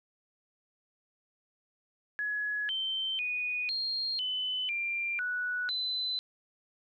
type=tone with pitch steps; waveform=sine; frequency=1687 / 3106 / 2473 / 4222 / 3018 / 2378 / 1475 / 4025 Hz; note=G#6 / G7 / D#7 / C8 / F#7 / D7 / F#6 / B7; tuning=+27 / -17 / -11 / +15 / +34 / +21 / -6 / +32 cents; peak=-30 dBFS; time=2.19-6.19 s; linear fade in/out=0 ms; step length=500 ms; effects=12-bit